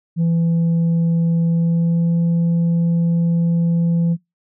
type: tone with pitch glide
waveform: sine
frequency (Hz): 167.1 to 168.94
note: E3 to E3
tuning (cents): +24 to +43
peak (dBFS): -11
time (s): 0.16-4.17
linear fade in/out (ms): 50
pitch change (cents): +19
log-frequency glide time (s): 1.46-2.15
effects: noise-tail reverb RT60 0.2 s tail -24 dB re dry + tanh soft clip ceiling -13 dBFS